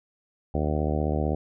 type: harmonic tone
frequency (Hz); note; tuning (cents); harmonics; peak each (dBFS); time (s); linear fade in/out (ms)
75.7; D#2; -47; 1 / 2 / 3 / 4 / 5 / 6 / 7 / 8 / 9 / 10; -27 / -30 / -32 / -33 / -34 / -35 / -35 / -36 / -37 / -37; 0.54-1.35; 5
effects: none